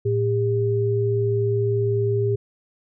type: tone pair together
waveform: sine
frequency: 112.7 / 401.6 Hz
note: A2 / G4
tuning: +42 / +42 cents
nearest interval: octave + minor seventh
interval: 2200 cents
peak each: -21 dBFS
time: 0.05-2.36 s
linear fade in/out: 10 ms
effects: none